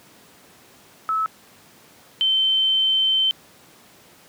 sine tone pair in turn, 1300 / 3092 Hz, E6 / G7, -24 / -24 cents, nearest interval octave + minor third, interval 1500 cents, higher second, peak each -19 / -16 dBFS, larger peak second, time 1.09-1.26 / 2.21-3.31 s, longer second, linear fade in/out 0 ms, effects pink hiss -50 dBFS RMS until 4.28 s + high-pass 150 Hz 12 dB/octave

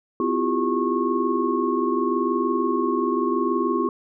sine tone cluster, 253.7 / 331.5 / 352.3 / 398.1 / 1092 Hz, B3 / E4 / F4 / G4 / C#6, +47 / +10 / +15 / +27 / -26 cents, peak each -26 dBFS, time 0.2-3.89 s, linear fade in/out 2 ms, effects none

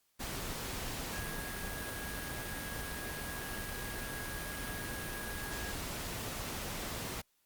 sine tone in noise, 1649 Hz, G#6, 13 cents flat, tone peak -44 dBFS, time 1.12-5.73 s, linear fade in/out 20 ms, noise pink, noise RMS -40 dBFS, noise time 0.19-7.22 s, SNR -7 dB, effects white hiss -75 dBFS RMS until 7.45 s + Opus 48 kbps

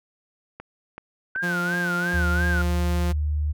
click train, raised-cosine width 0.5 ms, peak -22 dBFS, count 5, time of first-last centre 0.6-2.121 s, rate 2.63 Hz
sine tone with vibrato, 1500 Hz, F#6, 23 cents sharp, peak -24 dBFS, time 1.35-2.62 s, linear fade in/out 5 ms, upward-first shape sine, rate 2.9 Hz, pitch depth 130 cents each way
sawtooth tone, 175.3 Hz, F3, 7 cents sharp, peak -22 dBFS, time 1.42-3.13 s, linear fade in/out 20 ms
sine tone with pitch glide, 75.7 to 75 Hz, D#2 to D2, -47 to +37 cents, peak -21 dBFS, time 2.13-3.53 s, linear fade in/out 20 ms, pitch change -16 cents, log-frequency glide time 2.4-2.56 s
effects none

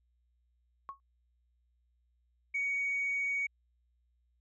sine tone with exponential decay, 1100 Hz, C#6, 14 cents flat, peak -35 dBFS, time 0.89-1 s, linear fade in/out 0 ms, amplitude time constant 23 ms
sine tone, 2243 Hz, C#7, 20 cents sharp, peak -29 dBFS, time 2.54-3.47 s, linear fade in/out 10 ms
effects tanh soft clip ceiling -26 dBFS + added 60 Hz sine -70 dBFS peak until 4.4 s

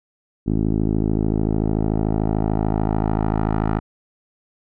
10% pulse tone with low-pass filter sweep, 53.5 Hz, A1, 48 cents flat, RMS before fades -20 dBFS, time 0.46-3.8 s, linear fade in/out 20 ms, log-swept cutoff 310 to 1200 Hz, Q 1.4, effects none

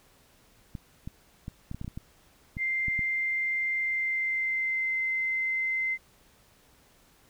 clicks, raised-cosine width 5 ms, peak -24 dBFS, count 12, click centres 0.752 / 1.075 / 1.481 / 1.714 / 1.746 / 1.814 / 1.846 / 1.879 / 1.975 / 2.569 / 2.883 / 2.992 s
sine tone with pitch glide, 2093 to 2071 Hz, C7 to C7, 0 to -18 cents, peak -26 dBFS, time 2.57-5.98 s, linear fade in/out 50 ms, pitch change -18 cents, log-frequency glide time 3.73-5.02 s
effects pink hiss -61 dBFS RMS until 7.29 s

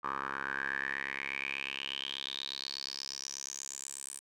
10% pulse tone with band-pass filter sweep, 68.3 Hz, C#2, 25 cents flat, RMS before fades -39 dBFS, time 0.03-4.2 s, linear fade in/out 20 ms, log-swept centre 1200 to 8900 Hz, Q 7.5, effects none

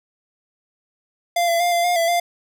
square tone with pitch steps, 693 / 677 / 702 / 689 / 708 / 670 / 696 Hz, F5 / E5 / F5 / F5 / F5 / E5 / F5, -14 / +46 / +9 / -24 / +23 / +28 / -6 cents, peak -17 dBFS, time 1.36-2.2 s, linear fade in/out 5 ms, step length 120 ms, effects none

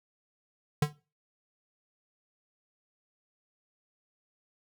square tone with exponential decay, 148.5 Hz, D3, 20 cents sharp, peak -20 dBFS, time 0.82-0.93 s, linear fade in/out 5 ms, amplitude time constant 22 ms, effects noise-tail reverb RT60 0.3 s tail -18 dB re dry

